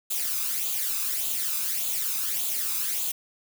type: noise with flanger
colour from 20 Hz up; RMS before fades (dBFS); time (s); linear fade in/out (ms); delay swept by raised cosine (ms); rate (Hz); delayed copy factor
blue; -28; 0.1-3.12; 10; 0.27 to 0.82; 1.7; +0.6
effects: none